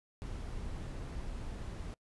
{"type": "noise", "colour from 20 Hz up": "brown", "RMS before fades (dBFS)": -41, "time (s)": [0.22, 1.94], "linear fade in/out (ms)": 0, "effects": ["noise-tail reverb RT60 0.1 s tail -26 dB re dry", "resampled to 24000 Hz"]}